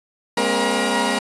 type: tone cluster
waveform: 15% pulse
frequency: 206.3 / 237.2 / 267.2 / 474.9 / 953 Hz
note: G#3 / A#3 / C4 / A#4 / A#5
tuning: -11 / +30 / +36 / +32 / +38 cents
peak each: -18 dBFS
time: 0.37-1.19 s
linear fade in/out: 5 ms
effects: resampled to 24000 Hz